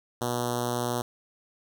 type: tone with notch filter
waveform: 5% pulse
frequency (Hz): 121.2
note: B2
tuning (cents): -32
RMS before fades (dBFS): -29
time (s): 0.21-1.02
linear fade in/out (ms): 5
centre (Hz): 2100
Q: 0.61
effects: none